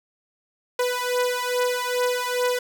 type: beating tone pair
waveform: sawtooth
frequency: 493.9 / 496.3 Hz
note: B4 / B4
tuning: 0 / +8 cents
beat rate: 2.4 Hz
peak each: -21 dBFS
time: 0.79-2.59 s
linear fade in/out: 5 ms
effects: none